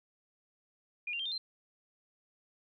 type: tone with pitch steps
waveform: sine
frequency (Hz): 2432 / 2778 / 3172 / 3623 / 4138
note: D#7 / F7 / G7 / A7 / C8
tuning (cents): -40 / -10 / +20 / +50 / -20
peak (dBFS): -34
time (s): 1.07-1.38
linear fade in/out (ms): 5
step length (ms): 62
effects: none